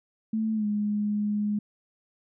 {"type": "tone with pitch glide", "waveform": "sine", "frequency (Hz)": [220, 208.3], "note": ["A3", "G#3"], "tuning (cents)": [0, 5], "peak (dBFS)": -24, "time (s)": [0.33, 1.59], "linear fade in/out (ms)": 5, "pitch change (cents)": -95, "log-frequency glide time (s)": [0.54, 0.66], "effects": []}